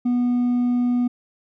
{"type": "tone with hard clipping", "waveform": "sine", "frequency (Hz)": 244.7, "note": "B3", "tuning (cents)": -16, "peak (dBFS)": -18, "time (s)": [0.05, 1.08], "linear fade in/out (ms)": 10, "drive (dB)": 2, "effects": []}